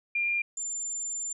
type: tone pair in turn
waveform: sine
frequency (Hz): 2398 / 7190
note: D7 / A8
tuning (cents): +36 / +36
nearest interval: octave + perfect fifth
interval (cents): 1900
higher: second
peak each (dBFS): -25 / -31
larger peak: first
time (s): 0.15-0.42 / 0.57-1.33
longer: second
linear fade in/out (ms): 5
effects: none